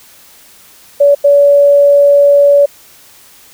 sine tone bursts at uneven times, 570 Hz, C#5, 48 cents sharp, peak -3 dBFS, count 2, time 1-1.15 / 1.24-2.66 s, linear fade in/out 10 ms, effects white hiss -41 dBFS RMS until 3.53 s

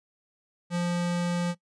square tone, 174.61 Hz, F3, in tune, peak -26 dBFS, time 0.7-1.55 s, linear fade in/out 50 ms, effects noise-tail reverb RT60 0.1 s tail -20 dB re dry + resampled to 22050 Hz

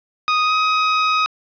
sawtooth tone with pitch glide, 1244.5 to 1261.1 Hz, D#6 to D#6, 0 to +23 cents, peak -11 dBFS, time 0.28-1.26 s, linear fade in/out 0 ms, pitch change +23 cents, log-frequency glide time 0.44-0.54 s, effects resampled to 11025 Hz + 7-bit

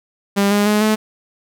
sawtooth tone with pitch steps, 200 / 205.1 / 210.4 / 215.8 Hz, G3 / G#3 / G#3 / A3, +35 / -21 / +23 / -33 cents, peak -9 dBFS, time 0.36-0.96 s, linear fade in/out 20 ms, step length 150 ms, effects none

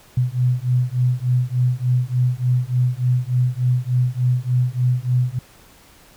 sine beating tone pair, 123.47 / 126.87 Hz, B2 / B2, 0 / +47 cents, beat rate 3.4 Hz, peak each -19 dBFS, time 0.17-5.39 s, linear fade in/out 5 ms, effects pink hiss -49 dBFS RMS until 6.16 s

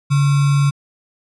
sine tone with sample-and-hold, 141.6 Hz, C#3, 37 cents sharp, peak -11 dBFS, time 0.1-0.71 s, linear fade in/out 20 ms, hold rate 1225 Hz, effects resampled to 24000 Hz

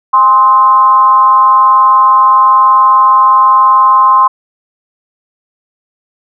sine tone with frequency modulation, 1046.5 Hz, C6, in tune, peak -3 dBFS, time 0.13-4.28 s, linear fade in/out 10 ms, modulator 225 Hz, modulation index 0.48, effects none

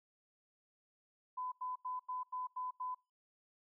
sine tone bursts, 1007 Hz, B5, 33 cents sharp, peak -38 dBFS, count 7, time 1.37-2.948 s, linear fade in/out 10 ms, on 150 ms, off 88 ms, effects noise-tail reverb RT60 0.3 s tail -26 dB re dry

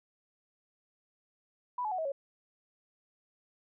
sine tone with pitch steps, 987.8 / 855 / 740 / 640.5 / 554.4 Hz, B5 / A5 / F#5 / E5 / C#5, 0 / -50 / 0 / -50 / 0 cents, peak -31 dBFS, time 1.78-2.12 s, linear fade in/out 5 ms, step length 68 ms, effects none

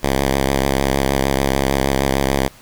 5% pulse tone with vibrato, 67.8 Hz, C#2, 38 cents flat, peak -4 dBFS, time 0.03-2.48 s, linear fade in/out 5 ms, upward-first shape sine, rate 6.6 Hz, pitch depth 43 cents each way, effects pink hiss -45 dBFS RMS until 2.61 s

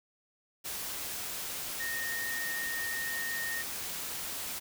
sine tone in noise, 1847 Hz, A#6, 16 cents flat, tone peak -34 dBFS, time 1.79-3.63 s, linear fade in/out 20 ms, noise white, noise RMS -38 dBFS, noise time 0.64-4.6 s, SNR +1 dB, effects none

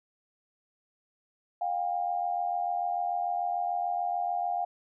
sine tone pair together, 709.2 / 796 Hz, F5 / G5, +26 / +26 cents, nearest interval major second, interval 200 cents, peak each -29 / -32 dBFS, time 1.61-4.65 s, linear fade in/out 5 ms, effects none

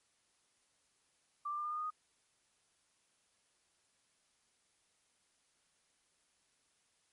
sine tone with pitch steps, 1174.7 / 1185.6 / 1196.6 / 1207.7 / 1218.9 / 1230.3 / 1241.7 Hz, D6 / D6 / D6 / D6 / D#6 / D#6 / D#6, 0 / +16 / +32 / +48 / -36 / -20 / -4 cents, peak -36 dBFS, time 1.45-1.905 s, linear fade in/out 10 ms, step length 65 ms, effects white hiss -75 dBFS RMS until 7.12 s + MP3 48 kbps

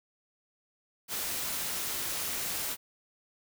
white noise, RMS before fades -34 dBFS, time 1.08-2.77 s, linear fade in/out 50 ms, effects none

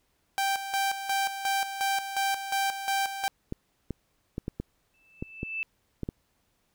sawtooth tone with tremolo, 784 Hz, G5, in tune, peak -21 dBFS, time 0.38-3.28 s, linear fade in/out 0 ms, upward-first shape square, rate 2.8 Hz, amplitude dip 65%
clicks, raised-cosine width 3 ms, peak -19 dBFS, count 9, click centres 3.524 / 3.907 / 4.381 / 4.481 / 4.6 / 5.225 / 5.431 / 6.033 / 6.089 s
sine tone with exponential growth, 2640 Hz, E7, 2 cents sharp, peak -27 dBFS, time 4.94-5.63 s, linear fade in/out 0 ms, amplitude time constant 150 ms
effects pink hiss -72 dBFS RMS until 6.74 s

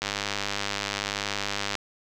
click train, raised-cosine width 0.2 ms, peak -10 dBFS, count 176, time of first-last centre 0.02-1.753 s, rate 101 Hz, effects none

